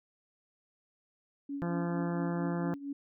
sine tone with tremolo, 281.2 Hz, C#4, 25 cents sharp, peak -33 dBFS, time 1.49-2.93 s, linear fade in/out 5 ms, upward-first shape triangle, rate 4.4 Hz, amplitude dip 80%
harmonic tone, 172.1 Hz, F3, 25 cents flat, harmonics 1 / 2 / 3 / 4 / 5 / 6 / 7 / 8 / 9 / 10, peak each -32 / -38 / -42 / -44 / -46 / -48 / -49 / -50 / -51 / -52 dBFS, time 1.62-2.74 s, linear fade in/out 0 ms
effects none

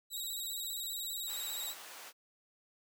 15% pulse tone with vibrato, 3860 Hz, B7, 40 cents flat, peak -31 dBFS, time 0.1-1.75 s, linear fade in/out 50 ms, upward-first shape square, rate 15 Hz, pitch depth 37 cents each way
pink high-pass noise, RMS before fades -50 dBFS, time 1.26-2.13 s, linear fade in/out 50 ms, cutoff 720 Hz, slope 12 dB/octave
effects none

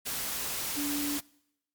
sine tone in noise, 289.4 Hz, D4, 25 cents flat, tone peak -31 dBFS, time 0.76-1.19 s, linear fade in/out 20 ms, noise white, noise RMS -34 dBFS, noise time 0.05-1.21 s, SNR 0 dB, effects noise-tail reverb RT60 0.8 s tail -24 dB re dry + Opus 48 kbps

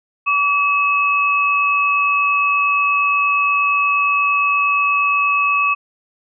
sine tone pair together, 1144.5 / 2582 Hz, D6 / E7, -45 / -37 cents, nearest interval octave + major second, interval 1408 cents, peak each -16 dBFS, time 0.26-5.75 s, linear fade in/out 20 ms, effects none

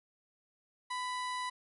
harmonic tone with a mistuned harmonic, 987.8 Hz, B5, in tune, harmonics 1 / 2 / 3 / 4 / 5 / 6 / 7 / 8 / 9 / 10, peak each -36 / -42 / -51 / -45 / -54 / -58 / -58 / -63 / -58 / -53 dBFS, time 0.9-1.5 s, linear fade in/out 10 ms, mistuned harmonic 1, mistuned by +27 cents, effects none

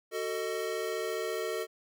square chord, D# diminished, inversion first, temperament just, 373.4 / 448 / 622.3 Hz, F#4 / A4 / D#5, +16 / +31 / 0 cents, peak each -38 / -35 / -39 dBFS, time 0.11-1.67 s, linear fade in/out 50 ms, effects none

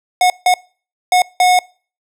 square tone bursts at uneven times, 728 Hz, F#5, 28 cents flat, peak -9 dBFS, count 4, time 0.21-0.3 / 0.46-0.54 / 1.12-1.22 / 1.4-1.59 s, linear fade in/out 2 ms, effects noise-tail reverb RT60 0.4 s tail -24 dB re dry + low-pass 12000 Hz 12 dB/octave

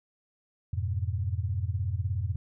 sine chord, F diminished, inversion none, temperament equal, 87.31 / 103.83 / 123.47 Hz, F2 / Ab2 / Cb3, 0 / 0 / 0 cents, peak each -30 / -31 / -36 dBFS, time 0.73-2.36 s, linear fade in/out 5 ms, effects none

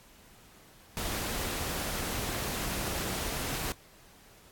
pink noise, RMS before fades -34 dBFS, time 0.97-3.72 s, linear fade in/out 0 ms, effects pink hiss -57 dBFS RMS until 4.51 s + AAC 64 kbps

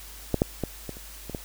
clicks, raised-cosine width 2 ms, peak -9 / -6 / -13 / -20 / -30 / -22 / -17 dBFS, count 7, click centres 0.343 / 0.419 / 0.637 / 0.893 / 0.969 / 1.297 / 1.348 s, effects added 50 Hz sine -45 dBFS peak until 1.44 s + white hiss -45 dBFS RMS until 1.44 s

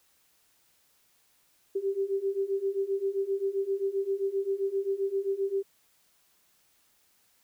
sine beating tone pair, 387.6 / 395.2 Hz, G4 / G4, -20 / +14 cents, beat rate 7.6 Hz, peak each -31 / -29 dBFS, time 1.75-5.63 s, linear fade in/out 10 ms, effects white hiss -67 dBFS RMS until 7.43 s

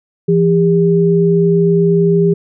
sine tone pair together, 168.94 / 401.8 Hz, E3 / G4, +43 / +43 cents, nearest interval octave + minor third, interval 1500 cents, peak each -11 dBFS, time 0.28-2.34 s, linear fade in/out 10 ms, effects none

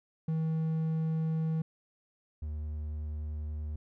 triangle tone pair in turn, 160 / 75.86 Hz, D#3 / D#2, +49 / -43 cents, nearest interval octave + minor second, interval 1292 cents, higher first, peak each -26 / -32 dBFS, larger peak first, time 0.28-1.62 / 2.42-3.76 s, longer neither, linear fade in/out 5 ms, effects none

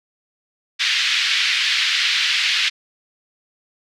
white band-pass noise, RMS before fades -19 dBFS, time 0.79-2.7 s, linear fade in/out 20 ms, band 1800 to 4100 Hz, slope 24 dB/octave, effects none

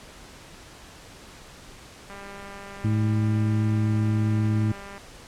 click train, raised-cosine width 0.5 ms, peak -27 dBFS, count 574, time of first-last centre 2.1-4.979 s, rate 199 Hz
harmonic tone, 107.7 Hz, A2, 37 cents flat, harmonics 1 / 2 / 3, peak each -21 / -27 / -31 dBFS, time 2.84-4.72 s, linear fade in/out 5 ms
effects pink hiss -46 dBFS RMS until 5.27 s + low-pass 9000 Hz 12 dB/octave

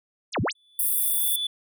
sine exponential two-way sweep, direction down then up, 10290 to 83 to 10290 Hz, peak -22 dBFS, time 0.32-0.53 s, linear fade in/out 50 ms, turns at 0.41 s
triangle tone with exponential growth, 3468 Hz, A7, 26 cents flat, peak -22 dBFS, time 0.55-1.47 s, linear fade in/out 5 ms, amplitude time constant 200 ms
pink high-pass noise, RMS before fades -24 dBFS, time 0.79-1.36 s, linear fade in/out 2 ms, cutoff 9000 Hz, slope 96 dB/octave
effects none

